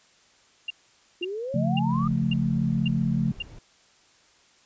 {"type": "tone bursts", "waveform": "sine", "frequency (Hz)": 2794, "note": "F7", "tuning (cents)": 0, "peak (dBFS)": -27, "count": 6, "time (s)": [0.68, 3.424], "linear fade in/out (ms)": 5, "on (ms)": 24, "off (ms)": 520}
{"type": "exponential sweep", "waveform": "sine", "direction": "up", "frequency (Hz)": [344.4, 1244.5], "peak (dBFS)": -29, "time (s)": [1.21, 2.08], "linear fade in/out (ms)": 5}
{"type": "chord", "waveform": "sine", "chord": "Db augmented", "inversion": "none", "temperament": "equal", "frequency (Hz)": [138.59, 174.61, 220], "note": ["Db3", "F3", "A3"], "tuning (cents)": [0, 0, 0], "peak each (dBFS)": -26, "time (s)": [1.54, 3.32], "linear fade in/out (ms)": 5}
{"type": "noise", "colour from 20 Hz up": "brown", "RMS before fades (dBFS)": -44, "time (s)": [1.89, 3.59], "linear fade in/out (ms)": 5}
{"effects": ["white hiss -59 dBFS RMS until 4.65 s", "resampled to 16000 Hz"]}